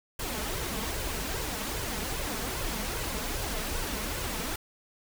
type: noise with flanger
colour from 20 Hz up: pink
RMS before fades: -33 dBFS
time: 0.19-4.56 s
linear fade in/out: 5 ms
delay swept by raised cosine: 1.9 to 4.7 ms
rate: 2.5 Hz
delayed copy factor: +0.6
effects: none